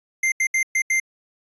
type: tone bursts at uneven times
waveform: square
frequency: 2093 Hz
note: C7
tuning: in tune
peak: -18 dBFS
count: 5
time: 0.23-0.32 / 0.4-0.47 / 0.54-0.63 / 0.75-0.82 / 0.9-1 s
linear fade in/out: 5 ms
effects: resampled to 22050 Hz